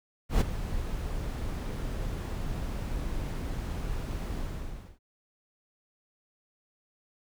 brown noise with ADSR envelope, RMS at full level -20 dBFS, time 0.29-4.99 s, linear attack 120 ms, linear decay 14 ms, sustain -13 dB, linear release 610 ms, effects none

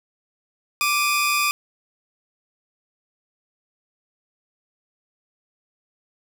sawtooth tone pair together, 1174.7 / 2489 Hz, D6 / D#7, 0 / 0 cents, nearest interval octave + minor second, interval 1300 cents, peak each -18 dBFS, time 0.81-1.51 s, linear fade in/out 0 ms, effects none

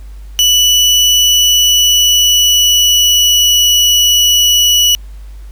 30% pulse tone with pitch glide, 2960 to 2941 Hz, F#7 to F#7, 0 to -11 cents, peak -4 dBFS, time 0.39-4.95 s, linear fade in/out 0 ms, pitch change -11 cents, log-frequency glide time 1.19-3.69 s, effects added 50 Hz sine -27 dBFS peak until 5.51 s + pink hiss -48 dBFS RMS until 5.51 s

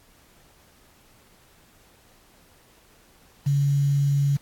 sine tone with quantisation, 141.1 Hz, C#3, 31 cents sharp, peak -18 dBFS, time 3.46-4.37 s, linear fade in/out 10 ms, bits 7, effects pink hiss -57 dBFS RMS until 4.41 s + AAC 64 kbps

